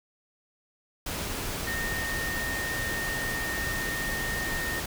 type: tone in noise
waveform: sine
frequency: 1839 Hz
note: A#6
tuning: 24 cents flat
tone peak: -31 dBFS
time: 1.67-4.8 s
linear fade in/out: 5 ms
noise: pink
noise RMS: -33 dBFS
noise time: 1.06-4.86 s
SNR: -1 dB
effects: none